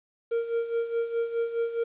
triangle tone with tremolo, 464.1 Hz, A#4, 8 cents flat, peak -21 dBFS, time 0.31-1.84 s, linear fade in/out 10 ms, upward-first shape sine, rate 4.8 Hz, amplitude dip 70%, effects resampled to 8000 Hz + 10-bit

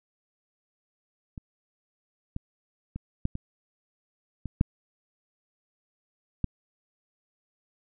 clicks, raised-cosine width 5 ms, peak -26 / -20 / -22 / -13 / -21 / -21 / -8 / -13 dBFS, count 8, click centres 1.378 / 2.364 / 2.96 / 3.254 / 3.354 / 4.457 / 4.611 / 6.443 s, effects none

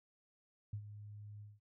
sine tone with ADSR envelope, 104.1 Hz, G#2, 5 cents sharp, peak -37 dBFS, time 0.73-1.6 s, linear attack 4 ms, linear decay 76 ms, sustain -11 dB, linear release 190 ms, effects none

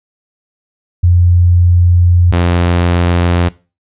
sine / sawtooth tone pair in turn, 88 / 87.19 Hz, F2 / F2, +14 / -2 cents, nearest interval unison, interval 16 cents, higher first, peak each -5 dBFS, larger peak neither, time 1.03-2.32 / 2.32-3.49 s, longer first, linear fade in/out 10 ms, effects noise-tail reverb RT60 0.3 s tail -19 dB re dry + resampled to 8000 Hz

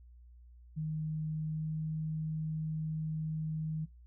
sine tone with pitch glide, 155.9 to 157.08 Hz, D#3 to D#3, +4 to +17 cents, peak -33 dBFS, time 0.76-3.86 s, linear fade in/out 20 ms, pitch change +13 cents, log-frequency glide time 1.39-1.81 s, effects noise-tail reverb RT60 0.2 s tail -21 dB re dry + added 60 Hz sine -53 dBFS peak until 4.06 s

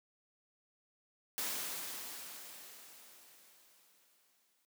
white noise with exponential decay, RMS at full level -37 dBFS, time 1.38-4.65 s, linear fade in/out 0 ms, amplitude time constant 710 ms, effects noise-tail reverb RT60 0.2 s tail -26 dB re dry + high-pass 200 Hz 12 dB/octave

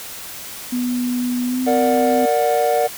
sine tone with pitch glide, 246.9 to 255.9 Hz, B3 to C4, 0 to -38 cents, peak -18 dBFS, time 0.72-2.26 s, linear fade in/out 10 ms, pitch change +62 cents, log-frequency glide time 1.46-1.61 s
triangle chord, Bb augmented, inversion none, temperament equal with one note detuned, 466.2 / 587.3 / 733.2 Hz, Bb4 / D5 / F#5, 0 / 0 / -16 cents, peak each -17 / -17 / -16 dBFS, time 1.66-2.88 s, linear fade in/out 20 ms
effects tanh soft clip ceiling -4 dBFS + white hiss -33 dBFS RMS until 2.97 s

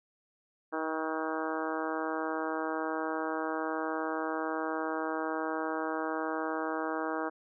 harmonic tone, 158.8 Hz, D#3, 36 cents sharp, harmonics 2 / 3 / 4 / 5 / 6 / 7 / 8 / 9 / 10, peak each -36 / -38 / -39 / -40 / -41 / -41 / -42 / -43 / -43 dBFS, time 0.72-7.3 s, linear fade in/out 20 ms, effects none

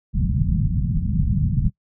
white low-pass noise, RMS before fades -20 dBFS, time 0.13-1.7 s, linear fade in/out 20 ms, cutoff 190 Hz, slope 48 dB/octave, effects noise-tail reverb RT60 0.1 s tail -24 dB re dry

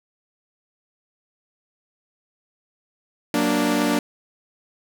sawtooth chord, Gb augmented, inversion none, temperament equal, 185 / 233.1 / 293.7 Hz, Gb3 / Bb3 / D4, 0 / 0 / 0 cents, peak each -23 / -19 / -17 dBFS, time 3.34-3.99 s, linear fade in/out 2 ms, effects none

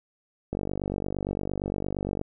click train, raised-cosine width 2 ms, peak -16 dBFS, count 83, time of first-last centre 0.53-2.214 s, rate 48.7 Hz, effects none

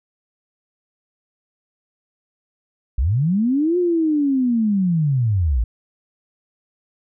sine linear two-way sweep, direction up then down, 51 to 361.7 to 51 Hz, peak -15 dBFS, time 2.98-5.64 s, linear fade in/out 5 ms, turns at 3.78 s, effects none

